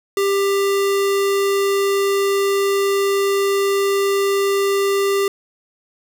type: tone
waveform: square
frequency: 396.2 Hz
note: G4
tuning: 18 cents sharp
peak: -16 dBFS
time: 0.17-5.28 s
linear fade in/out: 2 ms
effects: none